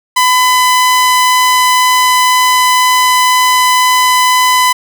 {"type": "tone", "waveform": "sawtooth", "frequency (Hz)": 1006, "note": "B5", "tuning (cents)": 32, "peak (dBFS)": -3, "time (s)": [0.16, 4.73], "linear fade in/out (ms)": 10, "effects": []}